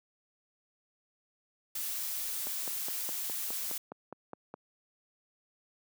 blue noise, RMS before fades -36 dBFS, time 1.75-3.78 s, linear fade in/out 5 ms
click train, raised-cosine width 1 ms, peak -27 dBFS, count 11, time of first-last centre 2.47-4.54 s, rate 4.83 Hz
effects high-pass 200 Hz 12 dB/octave

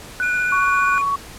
sine tone with vibrato, 1480 Hz, F#6, in tune, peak -18 dBFS, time 0.2-0.98 s, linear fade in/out 0 ms, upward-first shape triangle, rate 15 Hz, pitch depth 18 cents each way
triangle tone with pitch glide, 2415 to 2433 Hz, D7 to D#7, +48 to -39 cents, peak -23 dBFS, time 0.22-1.02 s, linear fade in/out 10 ms, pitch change +13 cents, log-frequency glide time 0.64-0.78 s
sine tone with tremolo, 1119 Hz, C#6, 16 cents sharp, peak -16 dBFS, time 0.52-1.16 s, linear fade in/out 5 ms, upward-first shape sine, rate 20 Hz, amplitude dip 25%
effects pink hiss -38 dBFS RMS until 1.38 s + low-pass 12000 Hz 12 dB/octave

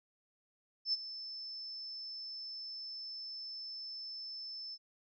sine tone with ADSR envelope, 5274 Hz, E8, in tune, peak -28 dBFS, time 0.85-4.78 s, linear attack 81 ms, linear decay 27 ms, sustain -14 dB, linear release 46 ms, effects none

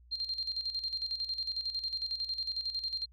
sine tone with tremolo, 4186 Hz, C8, in tune, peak -31 dBFS, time 0.11-3.06 s, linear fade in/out 20 ms, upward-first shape square, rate 11 Hz, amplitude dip 65%, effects added 60 Hz sine -56 dBFS peak until 3.12 s

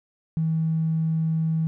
triangle tone with tanh clipping, 160.8 Hz, E3, 43 cents flat, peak -20 dBFS, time 0.37-1.67 s, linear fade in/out 0 ms, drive 2 dB, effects none

